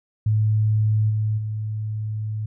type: tone with level steps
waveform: sine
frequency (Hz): 107.7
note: A2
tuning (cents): -37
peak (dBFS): -16 / -19 / -24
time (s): 0.26-2.46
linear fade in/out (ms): 5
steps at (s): 1.09 / 1.37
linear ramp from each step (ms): 20
effects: none